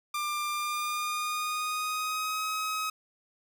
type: tone with pitch glide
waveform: sawtooth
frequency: 1192 to 1270.2 Hz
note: D6 to D#6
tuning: +25 to +35 cents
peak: -26 dBFS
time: 0.14-2.9 s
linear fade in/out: 5 ms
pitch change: +110 cents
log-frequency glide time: 0.5-2.44 s
effects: 10-bit